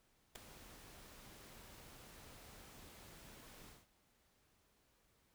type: noise with ADSR envelope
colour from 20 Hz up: pink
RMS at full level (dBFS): -44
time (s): 0.35-3.87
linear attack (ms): 9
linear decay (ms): 3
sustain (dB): -14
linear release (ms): 190
effects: pink hiss -75 dBFS RMS until 5.34 s